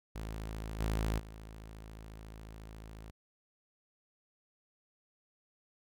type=tone with level steps; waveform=sawtooth; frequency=54.1 Hz; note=A1; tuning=29 cents flat; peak=-35 / -27 / -43 dBFS; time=0.15-3.11 s; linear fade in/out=10 ms; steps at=0.79 / 1.18 s; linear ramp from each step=20 ms; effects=none

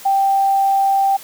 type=tone; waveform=sine; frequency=784 Hz; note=G5; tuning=in tune; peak=-12 dBFS; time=0.05-1.17 s; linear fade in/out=10 ms; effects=white hiss -38 dBFS RMS until 1.23 s + high-pass 100 Hz 12 dB/octave

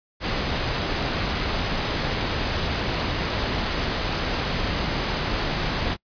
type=noise; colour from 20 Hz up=pink; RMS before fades=-25 dBFS; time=0.2-5.97 s; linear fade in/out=50 ms; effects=noise-tail reverb RT60 0.1 s tail -25 dB re dry + resampled to 11025 Hz

